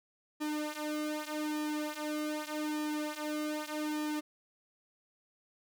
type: tone with flanger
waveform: sawtooth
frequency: 302.7 Hz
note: D#4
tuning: 48 cents flat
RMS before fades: -36 dBFS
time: 0.4-4.21 s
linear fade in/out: 20 ms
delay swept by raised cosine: 1.4 to 4.5 ms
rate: 0.83 Hz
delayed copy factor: -0.85
effects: none